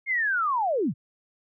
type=linear sweep; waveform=sine; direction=down; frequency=2169 to 98 Hz; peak=-22 dBFS; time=0.06-0.94 s; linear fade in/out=50 ms; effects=none

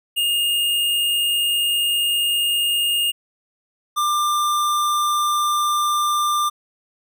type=tone pair in turn; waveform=square; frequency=2835 / 1192 Hz; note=F7 / D6; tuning=+25 / +25 cents; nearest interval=octave + minor third; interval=1500 cents; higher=first; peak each=-18 dBFS; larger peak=neither; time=0.16-3.12 / 3.96-6.5 s; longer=first; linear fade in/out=20 ms; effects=none

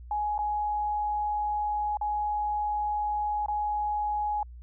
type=tone with dropouts; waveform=sine; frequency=837 Hz; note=G#5; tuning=13 cents sharp; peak=-26 dBFS; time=0.11-4.43 s; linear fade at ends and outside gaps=2 ms; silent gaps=0.38-0.389 / 1.971-2.012 / 3.461-3.483 s; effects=added 60 Hz sine -42 dBFS peak until 4.62 s

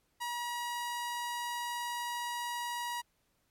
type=tone; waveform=sawtooth; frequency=959 Hz; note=A#5; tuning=49 cents sharp; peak=-31 dBFS; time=0.2-3.02 s; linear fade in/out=20 ms; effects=pink hiss -75 dBFS RMS until 3.5 s + MP3 64 kbps

